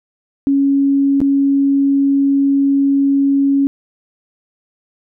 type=tone with dropouts; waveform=sine; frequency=277.2 Hz; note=C#4; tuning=in tune; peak=-10 dBFS; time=0.47-3.67 s; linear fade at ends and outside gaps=0 ms; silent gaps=1.204-1.215 s; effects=none